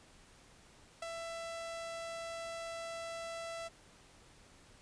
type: tone with ADSR envelope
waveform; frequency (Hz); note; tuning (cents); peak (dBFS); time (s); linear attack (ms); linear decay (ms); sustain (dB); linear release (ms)
sawtooth; 666; E5; +18; -33; 1.02-3.69; 5; 13; -4; 22
effects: pink hiss -61 dBFS RMS until 4.81 s + resampled to 22050 Hz